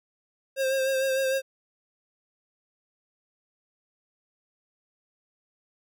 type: tone with vibrato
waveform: square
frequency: 532 Hz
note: C5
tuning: 29 cents sharp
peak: -24 dBFS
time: 0.56-1.42 s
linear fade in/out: 50 ms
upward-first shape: sine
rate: 6.6 Hz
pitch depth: 28 cents each way
effects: none